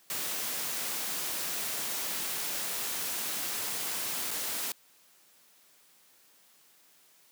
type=noise with dropouts; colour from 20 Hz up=white; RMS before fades=-34 dBFS; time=0.1-4.72 s; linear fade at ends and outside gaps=1 ms; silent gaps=4.308-4.312 s; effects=white hiss -62 dBFS RMS until 7.31 s + high-pass 150 Hz 12 dB/octave